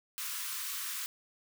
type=high-pass noise; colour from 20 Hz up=white; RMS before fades=-38 dBFS; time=0.18-1.06 s; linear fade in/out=0 ms; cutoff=990 Hz; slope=96 dB/octave; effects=none